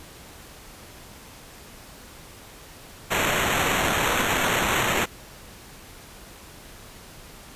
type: noise with sample-and-hold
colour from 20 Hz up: blue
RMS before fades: -23 dBFS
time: 3.1-5.06 s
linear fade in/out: 20 ms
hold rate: 4900 Hz
effects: pink hiss -45 dBFS RMS until 7.55 s + resampled to 32000 Hz